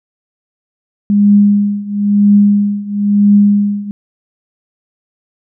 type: tone with tremolo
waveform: sine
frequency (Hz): 204.1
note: G#3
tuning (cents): -30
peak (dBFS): -3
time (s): 1.1-3.91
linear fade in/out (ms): 0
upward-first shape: triangle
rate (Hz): 1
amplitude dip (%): 90
effects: none